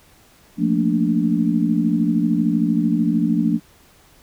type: chord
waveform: sine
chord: Bb major seventh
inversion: second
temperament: equal with one note detuned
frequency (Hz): 174.61 / 220 / 233.1 / 292.6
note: F3 / A3 / Bb3 / D4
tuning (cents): 0 / 0 / 0 / -6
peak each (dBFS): -21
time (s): 0.57-3.6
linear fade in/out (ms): 50
effects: pink hiss -52 dBFS RMS until 4.22 s